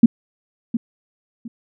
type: tone with echo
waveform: sine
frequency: 231.7 Hz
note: A#3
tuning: 10 cents flat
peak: -3 dBFS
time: 0.03-0.06 s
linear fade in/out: 5 ms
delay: 710 ms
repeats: 2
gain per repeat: -13 dB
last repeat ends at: 1.48 s
effects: none